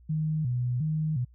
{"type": "tone with vibrato", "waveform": "sine", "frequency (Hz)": 138.59, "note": "C#3", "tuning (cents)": 0, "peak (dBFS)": -25, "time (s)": [0.09, 1.25], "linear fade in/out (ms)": 10, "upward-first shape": "square", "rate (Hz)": 1.4, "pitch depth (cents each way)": 200, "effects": ["added 60 Hz sine -52 dBFS peak until 1.34 s"]}